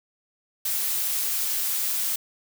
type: noise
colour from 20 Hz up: blue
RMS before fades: -26 dBFS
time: 0.65-2.16 s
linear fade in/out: 5 ms
effects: none